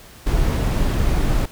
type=noise; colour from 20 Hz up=brown; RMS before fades=-18 dBFS; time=0.26-1.46 s; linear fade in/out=10 ms; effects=pink hiss -44 dBFS RMS until 1.51 s